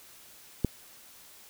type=click; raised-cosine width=3 ms; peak=-11 dBFS; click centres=0.647 s; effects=white hiss -53 dBFS RMS until 1.49 s